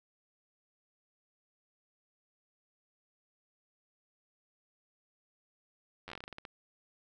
slowing click train, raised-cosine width 0.3 ms, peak -28 dBFS, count 13, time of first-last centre 6.08-6.452 s, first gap 10 ms, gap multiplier 1.19, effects none

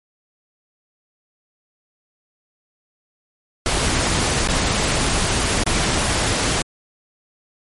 pink noise with dropouts, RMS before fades -19 dBFS, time 3.66-6.62 s, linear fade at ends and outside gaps 1 ms, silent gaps 4.475-4.486 / 5.636-5.664 s, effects MP3 48 kbps

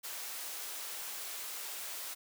white high-pass noise, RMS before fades -42 dBFS, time 0.03-2.15 s, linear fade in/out 20 ms, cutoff 490 Hz, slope 12 dB/octave, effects none

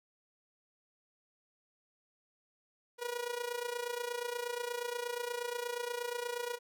sawtooth tone with amplitude modulation, 482.1 Hz, B4, 42 cents flat, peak -29 dBFS, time 2.98-6.59 s, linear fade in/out 50 ms, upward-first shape sine, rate 28.4 Hz, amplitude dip 75%, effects none

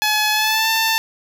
10% pulse tone with pitch glide, 851 to 891.8 Hz, G#5 to A5, +42 to +23 cents, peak -7 dBFS, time 0.02-0.98 s, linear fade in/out 0 ms, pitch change +81 cents, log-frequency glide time 0.32-0.69 s, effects none

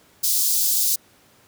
white high-pass noise, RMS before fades -20 dBFS, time 0.23-0.96 s, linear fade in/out 10 ms, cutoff 4400 Hz, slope 24 dB/octave, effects pink hiss -55 dBFS RMS until 1.47 s + high-pass 100 Hz 12 dB/octave

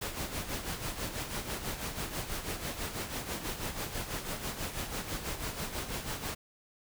pink noise with tremolo, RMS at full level -35 dBFS, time 0.01-6.35 s, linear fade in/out 10 ms, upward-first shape sine, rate 6.1 Hz, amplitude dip 60%, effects none

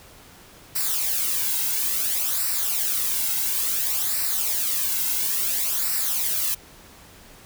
blue noise with flanger, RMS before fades -24 dBFS, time 0.75-6.55 s, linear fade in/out 10 ms, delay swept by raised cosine 0.3 to 1.7 ms, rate 0.58 Hz, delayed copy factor -0.7, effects pink hiss -48 dBFS RMS until 7.45 s

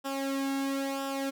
sawtooth tone with flanger, 273.1 Hz, C#4, 26 cents flat, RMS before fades -32 dBFS, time 0.04-1.31 s, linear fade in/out 20 ms, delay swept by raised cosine 0.46 to 1.66 ms, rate 1 Hz, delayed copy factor -0.7, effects none

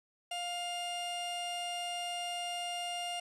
45% pulse tone pair together, 703 / 2812 Hz, F5 / F7, +11 / +11 cents, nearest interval 2 octaves, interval 2400 cents, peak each -38 / -40 dBFS, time 0.31-3.2 s, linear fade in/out 5 ms, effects resampled to 24000 Hz

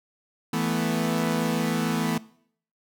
sawtooth chord, E suspended fourth, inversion none, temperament equal, 164.81 / 220 / 246.9 Hz, E3 / A3 / B3, 0 / 0 / 0 cents, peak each -24 dBFS, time 0.53-2.18 s, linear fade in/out 5 ms, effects noise-tail reverb RT60 0.6 s tail -20 dB re dry

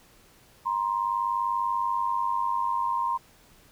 sine tone pair together, 945.7 / 1046 Hz, A#5 / C6, +25 / -1 cents, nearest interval major second, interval 174 cents, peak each -27 dBFS, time 0.65-3.18 s, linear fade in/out 20 ms, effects pink hiss -57 dBFS RMS until 3.71 s

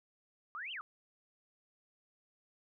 sine exponential two-way sweep, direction up then down, 1146 to 3226 to 1146 Hz, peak -40 dBFS, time 0.55-0.81 s, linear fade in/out 0 ms, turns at 0.72 s, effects none

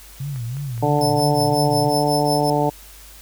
sine tone with vibrato, 129.1 Hz, C3, 23 cents flat, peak -24 dBFS, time 0.2-1.95 s, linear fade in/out 5 ms, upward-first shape sine, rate 3 Hz, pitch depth 200 cents each way
click train, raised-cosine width 0.5 ms, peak -29 dBFS, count 6, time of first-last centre 0.36-1.406 s, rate 4.78 Hz
harmonic tone, 147 Hz, D3, 2 cents sharp, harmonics 1 / 2 / 3 / 4 / 5 / 6, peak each -23 / -23 / -23 / -23 / -23 / -23 dBFS, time 0.82-2.7 s, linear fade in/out 10 ms
sawtooth tone with tremolo, 5274 Hz, E8, in tune, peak -19 dBFS, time 1.01-2.5 s, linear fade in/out 2 ms, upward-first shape triangle, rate 5.5 Hz, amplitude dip 100%
effects added 50 Hz sine -44 dBFS peak until 3.21 s + white hiss -44 dBFS RMS until 3.21 s

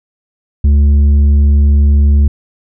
sine tone with tanh clipping, 72 Hz, D2, 34 cents flat, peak -6 dBFS, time 0.64-2.28 s, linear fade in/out 5 ms, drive 6 dB, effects none

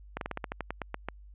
slowing click train, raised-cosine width 0.5 ms, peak -18 dBFS, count 12, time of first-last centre 0.17-1.086 s, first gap 42 ms, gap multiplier 1.13, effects added 50 Hz sine -48 dBFS peak until 1.34 s + resampled to 8000 Hz

